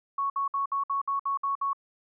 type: tone bursts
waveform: sine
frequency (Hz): 1108.7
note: C#6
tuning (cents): 0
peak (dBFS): -25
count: 9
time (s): 0.18-1.732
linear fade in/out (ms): 5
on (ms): 120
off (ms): 59
effects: none